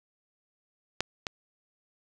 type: clicks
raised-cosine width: 0.2 ms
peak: -9 / -14 dBFS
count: 2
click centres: 1.006 / 1.268 s
effects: none